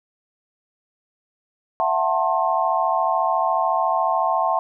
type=chord; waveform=sine; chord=F# half-diminished seventh; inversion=third; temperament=just; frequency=666 / 740 / 888 / 1065.6 Hz; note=E5 / F#5 / A5 / C6; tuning=+18 / 0 / +16 / +31 cents; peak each=-23 dBFS; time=1.8-4.59 s; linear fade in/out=0 ms; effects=none